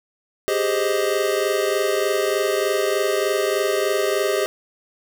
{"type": "chord", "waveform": "square", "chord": "Ab major seventh", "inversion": "third", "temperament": "equal", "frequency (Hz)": [392, 415.3, 523.3, 622.3], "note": ["G4", "Ab4", "C5", "Eb5"], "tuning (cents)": [0, 0, 0, 0], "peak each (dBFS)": [-24, -25, -27, -25], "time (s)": [0.48, 4.46], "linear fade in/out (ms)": 0, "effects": ["8-bit"]}